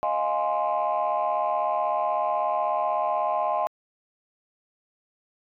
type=chord; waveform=sine; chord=F minor seventh; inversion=third; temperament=equal; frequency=622.3 / 698.5 / 830.6 / 1046.5 Hz; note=Eb5 / F5 / Ab5 / C6; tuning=0 / 0 / 0 / 0 cents; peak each=-27 dBFS; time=0.03-3.67 s; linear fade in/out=0 ms; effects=tanh soft clip ceiling -16 dBFS